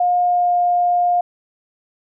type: tone with pitch glide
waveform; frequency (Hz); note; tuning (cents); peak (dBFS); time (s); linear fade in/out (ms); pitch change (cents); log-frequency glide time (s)
sine; 713 to 707.7; F5 to F5; +36 to +23; -13; 0-1.21; 5; -13; 0.2-0.55
effects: none